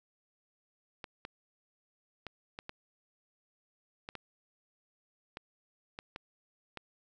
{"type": "clicks", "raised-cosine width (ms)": 0.3, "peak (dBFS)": -25, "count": 11, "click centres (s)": [1.042, 1.251, 2.267, 2.589, 2.694, 4.089, 4.153, 5.371, 5.989, 6.161, 6.773], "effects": []}